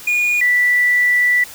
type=tone pair in turn; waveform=triangle / sine; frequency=2442 / 1967.4 Hz; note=D#7 / B6; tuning=-33 / -7 cents; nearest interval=major third; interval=374 cents; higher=first; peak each=-12 / -11 dBFS; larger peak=second; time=0.07-0.41 / 0.41-1.44 s; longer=second; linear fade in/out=5 ms; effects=white hiss -36 dBFS RMS until 1.54 s